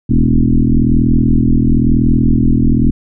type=tone with frequency modulation; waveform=sine; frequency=125.6 Hz; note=B2; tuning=30 cents sharp; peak=-7 dBFS; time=0.09-2.91 s; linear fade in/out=10 ms; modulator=41 Hz; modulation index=4; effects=none